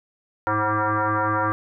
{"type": "tone with frequency modulation", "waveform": "sine", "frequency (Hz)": 103.83, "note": "G#2", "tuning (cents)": 0, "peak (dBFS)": -19, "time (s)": [0.47, 1.52], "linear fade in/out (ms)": 0, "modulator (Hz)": 213, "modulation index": 6.7, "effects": []}